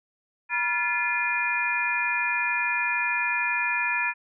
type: harmonic tone with a mistuned harmonic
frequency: 346.9 Hz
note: F4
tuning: 12 cents flat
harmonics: 3 / 4 / 5 / 6 / 7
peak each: -30 / -34 / -28 / -38 / -26 dBFS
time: 0.49-4.14 s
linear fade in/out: 50 ms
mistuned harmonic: 3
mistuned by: -130 cents
effects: none